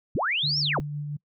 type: linear two-way sweep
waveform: sine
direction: up then down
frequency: 55 to 5600 to 55 Hz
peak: -23 dBFS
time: 0.15-0.8 s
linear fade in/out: 0 ms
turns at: 0.59 s
type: tone with tremolo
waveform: sine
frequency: 147 Hz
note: D3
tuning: 2 cents sharp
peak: -28 dBFS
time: 0.43-1.17 s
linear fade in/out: 10 ms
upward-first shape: sine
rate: 5.9 Hz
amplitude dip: 25%
effects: noise-tail reverb RT60 0.1 s tail -25 dB re dry